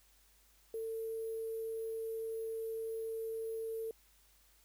sine tone with sample-and-hold, 448.2 Hz, A4, 32 cents sharp, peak -37 dBFS, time 0.74-3.91 s, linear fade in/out 2 ms, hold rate 11025 Hz, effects added 50 Hz sine -69 dBFS peak until 4.64 s + white hiss -68 dBFS RMS until 4.64 s

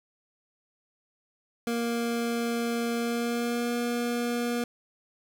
25% pulse tone with pitch glide, 234.3 to 239.2 Hz, A#3 to A#3, +9 to +45 cents, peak -23 dBFS, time 1.67-4.64 s, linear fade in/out 2 ms, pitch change +36 cents, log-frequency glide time 2.97-3.75 s, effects none

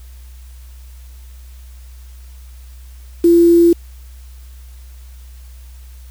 sine tone with quantisation, 341.1 Hz, F4, 41 cents flat, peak -6 dBFS, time 3.24-3.73 s, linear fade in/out 5 ms, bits 5, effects added 62 Hz sine -34 dBFS peak until 6.1 s + white hiss -50 dBFS RMS until 6.1 s

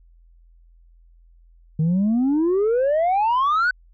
sine exponential sweep, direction up, 151.9 to 1524 Hz, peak -14 dBFS, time 1.79-3.71 s, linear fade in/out 5 ms, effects tanh soft clip ceiling -15 dBFS + added 42 Hz sine -49 dBFS peak until 3.93 s

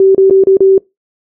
sine tone with dropouts, 385.2 Hz, G4, 30 cents flat, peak -3 dBFS, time 0-0.78 s, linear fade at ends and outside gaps 2 ms, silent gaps 0.148-0.179 / 0.299-0.308 / 0.438-0.47 / 0.57-0.605 s, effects noise-tail reverb RT60 0.2 s tail -24 dB re dry

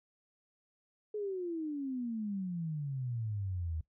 sine exponential sweep, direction down, 430 to 77.3 Hz, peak -34 dBFS, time 1.14-3.81 s, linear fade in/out 5 ms, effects noise-tail reverb RT60 0.1 s tail -19 dB re dry

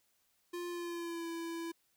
square tone with pitch glide, 349.9 to 333.5 Hz, F4 to E4, +3 to +20 cents, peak -39 dBFS, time 0.53-1.72 s, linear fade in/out 10 ms, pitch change -83 cents, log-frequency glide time 0.69-1.28 s, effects white hiss -75 dBFS RMS until 1.96 s

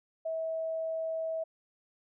sine tone, 647 Hz, E5, 32 cents flat, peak -31 dBFS, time 0.25-1.44 s, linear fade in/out 10 ms, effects none

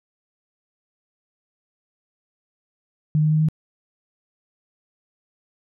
sine tone with pitch steps, 152.9 / 154.05 / 155.21 / 156.38 Hz, D#3 / D#3 / D#3 / D#3, -30 / -17 / -4 / +9 cents, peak -15 dBFS, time 3.15-3.486 s, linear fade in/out 0 ms, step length 84 ms, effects none

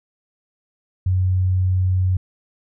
sine tone, 92.5 Hz, F#2, in tune, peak -15 dBFS, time 1.06-2.17 s, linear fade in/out 5 ms, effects none

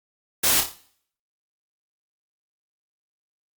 white noise with echo, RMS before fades -20 dBFS, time 0.43-0.61 s, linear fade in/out 10 ms, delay 28 ms, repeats 5, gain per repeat -6 dB, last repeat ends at 0.75 s, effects noise-tail reverb RT60 0.6 s tail -18 dB re dry + Opus 48 kbps

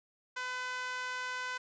sawtooth tone with high-pass filter, 504 Hz, B4, 35 cents sharp, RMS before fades -38 dBFS, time 0.36-1.58 s, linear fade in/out 10 ms, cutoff 1300 Hz, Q 2.9, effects resampled to 16000 Hz + 10-bit

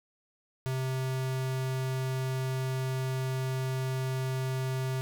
square tone, 130.81 Hz, C3, in tune, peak -30 dBFS, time 0.66-5.01 s, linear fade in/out 0 ms, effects none

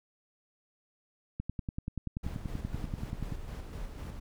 click train, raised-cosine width 5 ms, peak -22 dBFS, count 21, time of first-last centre 1.4-3.323 s, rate 10.4 Hz
brown noise with tremolo, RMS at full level -39 dBFS, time 2.23-4.2 s, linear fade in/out 10 ms, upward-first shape square, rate 4 Hz, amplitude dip 35%
effects none

